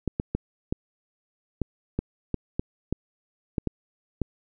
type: clicks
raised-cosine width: 3 ms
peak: -12 dBFS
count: 12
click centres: 0.077 / 0.199 / 0.35 / 0.725 / 1.617 / 1.99 / 2.343 / 2.595 / 2.926 / 3.582 / 3.673 / 4.217 s
effects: none